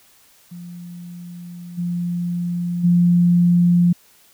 sine tone with level steps, 174.61 Hz, F3, in tune, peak -32 / -20 / -11 dBFS, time 0.51-3.93 s, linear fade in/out 10 ms, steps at 1.77 / 2.83 s, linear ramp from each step 20 ms, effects white hiss -53 dBFS RMS until 4.33 s

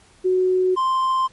sine / triangle tone pair in turn, 369.7 / 1045.7 Hz, F#4 / C6, -1 / -1 cents, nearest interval octave + tritone, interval 1800 cents, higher second, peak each -15 dBFS, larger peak neither, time 0.24-0.76 / 0.76-1.28 s, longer neither, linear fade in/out 20 ms, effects pink hiss -53 dBFS RMS until 1.32 s + MP3 48 kbps

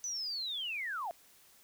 sine linear sweep, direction down, 6070 to 640 Hz, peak -35 dBFS, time 0.04-1.11 s, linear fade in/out 0 ms, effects white hiss -62 dBFS RMS until 1.63 s

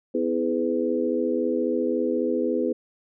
harmonic tone with a mistuned harmonic, 83.7 Hz, E2, 27 cents sharp, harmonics 3 / 4 / 5 / 6, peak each -27 / -27 / -27 / -27 dBFS, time 0.14-2.73 s, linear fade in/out 10 ms, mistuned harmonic 4, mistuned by -48 cents, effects none

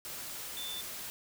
sine tone in noise, 3535 Hz, A7, 7 cents sharp, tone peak -39 dBFS, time 0.57-0.81 s, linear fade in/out 0 ms, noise white, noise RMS -42 dBFS, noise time 0.05-1.1 s, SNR 0 dB, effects none

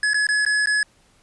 square tone with dropouts, 1696 Hz, G#6, 36 cents sharp, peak -18 dBFS, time 0.03-0.83 s, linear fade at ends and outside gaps 2 ms, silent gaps 0.134-0.143 / 0.269-0.288 / 0.451-0.463 / 0.659-0.671 s, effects pink hiss -58 dBFS RMS until 1.22 s + resampled to 24000 Hz

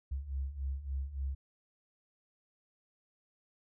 sine beating tone pair, 65.7 / 69.2 Hz, C2 / C#2, +8 / -2 cents, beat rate 3.5 Hz, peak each -40 / -36 dBFS, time 0.11-1.35 s, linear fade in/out 10 ms, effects none

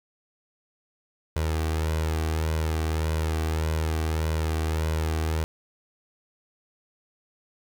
sawtooth tone with flanger, 79.3 Hz, D#2, 33 cents sharp, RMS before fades -26 dBFS, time 1.36-5.44 s, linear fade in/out 0 ms, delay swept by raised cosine 2 to 2.61 ms, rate 1.7 Hz, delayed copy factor +0.55, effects none

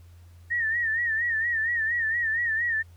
sine tone with vibrato, 1837 Hz, A#6, 26 cents flat, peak -23 dBFS, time 0.5-2.83 s, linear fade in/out 20 ms, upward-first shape sine, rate 4.3 Hz, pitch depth 85 cents each way, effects added 86 Hz sine -47 dBFS peak until 2.96 s + pink hiss -63 dBFS RMS until 2.96 s

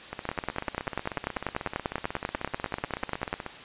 two click trains, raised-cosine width 0.5 ms, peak -18 / -12 dBFS, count 55 / 32, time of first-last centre 0.13-3.463 / 0.29-3.329 s, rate 16.2 / 10.2 Hz, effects white hiss -44 dBFS RMS until 3.64 s + resampled to 8000 Hz

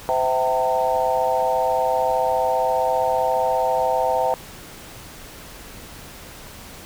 sine tone cluster, 514 / 655 / 770 / 910 Hz, C5 / E5 / G5 / A#5, -31 / -11 / -31 / -42 cents, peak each -23 dBFS, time 0.09-4.34 s, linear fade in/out 0 ms, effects pink hiss -40 dBFS RMS until 6.85 s

